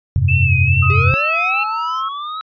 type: chord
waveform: sine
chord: F suspended second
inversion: none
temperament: just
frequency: 87.31 / 98.22 / 130.96 Hz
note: F2 / G2 / C3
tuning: 0 / +4 / +2 cents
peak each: -16 dBFS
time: 0.16-1.14 s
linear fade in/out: 0 ms
type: tone with vibrato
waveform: sine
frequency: 2600 Hz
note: E7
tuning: 24 cents flat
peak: -16 dBFS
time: 0.28-1.64 s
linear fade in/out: 10 ms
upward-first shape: sine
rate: 2.4 Hz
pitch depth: 67 cents each way
type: tone with pitch glide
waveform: sine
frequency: 1260 to 1309 Hz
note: D#6 to E6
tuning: +21 to -13 cents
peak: -19 dBFS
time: 0.82-2.09 s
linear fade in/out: 10 ms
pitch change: +66 cents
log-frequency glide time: 1.01-1.08 s
type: linear sweep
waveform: square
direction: up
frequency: 396.1 to 1297 Hz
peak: -24 dBFS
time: 0.9-2.41 s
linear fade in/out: 0 ms
effects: resampled to 11025 Hz

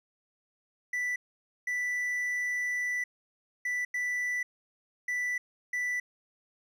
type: tone bursts at uneven times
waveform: triangle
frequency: 1975.5 Hz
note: B6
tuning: in tune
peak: -27 dBFS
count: 6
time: 0.93-1.16 / 1.67-3.04 / 3.65-3.85 / 3.94-4.43 / 5.08-5.38 / 5.73-6 s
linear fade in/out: 5 ms
effects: none

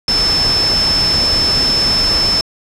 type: tone in noise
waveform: sine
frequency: 5274 Hz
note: E8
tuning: in tune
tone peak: -11 dBFS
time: 0.08-2.41 s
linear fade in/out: 2 ms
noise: pink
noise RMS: -20 dBFS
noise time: 0.08-2.41 s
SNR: +6 dB
effects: low-pass 8000 Hz 12 dB/octave

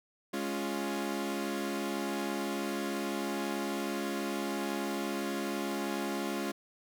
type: chord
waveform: sawtooth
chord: Db major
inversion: second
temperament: equal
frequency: 207.7 / 277.2 / 349.2 Hz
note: Ab3 / Db4 / F4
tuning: 0 / 0 / 0 cents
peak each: -33 dBFS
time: 0.33-6.52 s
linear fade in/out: 10 ms
effects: none

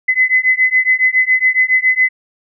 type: beating tone pair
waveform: sine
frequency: 2024 / 2031.2 Hz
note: B6 / B6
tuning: +42 / +48 cents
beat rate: 7.2 Hz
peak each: -13 dBFS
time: 0.08-2.09 s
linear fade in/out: 10 ms
effects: none

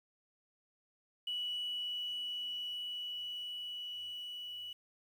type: tone with level ramp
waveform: sine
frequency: 2946 Hz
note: F#7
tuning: 8 cents flat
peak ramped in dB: -34 to -42 dBFS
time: 1.27-4.73 s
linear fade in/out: 5 ms
effects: tanh soft clip ceiling -30 dBFS + 10-bit

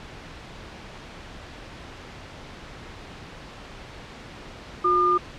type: tone pair together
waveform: sine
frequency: 359.2 / 1208.2 Hz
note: F4 / D6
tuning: +49 / +49 cents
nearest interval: octave + major sixth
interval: 2100 cents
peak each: -24 / -18 dBFS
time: 4.84-5.18 s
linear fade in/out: 10 ms
effects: pink hiss -41 dBFS RMS until 5.38 s + low-pass 4000 Hz 12 dB/octave

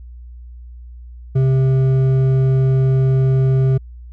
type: tone with hard clipping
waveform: sine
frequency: 132.2 Hz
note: C3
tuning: 18 cents sharp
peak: -13 dBFS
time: 1.35-3.78 s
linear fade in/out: 10 ms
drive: 7 dB
effects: added 60 Hz sine -33 dBFS peak until 4.12 s

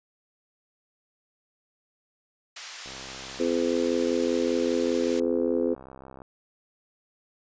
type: band-pass noise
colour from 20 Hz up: white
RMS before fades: -41 dBFS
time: 2.56-5.2 s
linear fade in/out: 5 ms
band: 1000 to 6100 Hz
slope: 12 dB/octave
type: click train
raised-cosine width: 1 ms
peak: -30 dBFS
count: 223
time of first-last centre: 2.86-6.219 s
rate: 66.1 Hz
type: harmonic tone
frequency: 85.1 Hz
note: F2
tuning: 44 cents flat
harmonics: 3 / 4 / 5 / 6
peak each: -28 / -28 / -28 / -28 dBFS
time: 3.39-5.75 s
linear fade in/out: 20 ms
effects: resampled to 16000 Hz

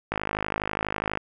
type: click train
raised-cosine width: 0.5 ms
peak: -11 dBFS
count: 56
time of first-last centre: 0.12-1.174 s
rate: 52.2 Hz
effects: none

